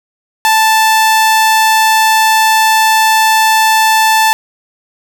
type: tone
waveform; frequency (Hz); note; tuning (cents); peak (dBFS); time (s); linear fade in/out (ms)
sawtooth; 880; A5; 0; -3; 0.45-4.33; 0
effects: none